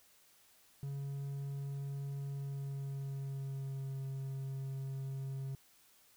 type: tone with pitch glide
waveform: triangle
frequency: 139.3 to 134.94 Hz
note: C#3 to C#3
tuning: +9 to -46 cents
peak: -36 dBFS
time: 0.83-5.55 s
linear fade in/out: 0 ms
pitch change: -55 cents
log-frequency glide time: 2.28-4.03 s
effects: white hiss -66 dBFS RMS until 6.16 s